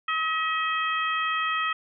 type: harmonic tone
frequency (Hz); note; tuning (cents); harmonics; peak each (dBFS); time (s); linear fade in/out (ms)
638; D#5; +43; 2 / 3 / 4 / 5; -26 / -30 / -32 / -34; 0.08-1.73; 5
effects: none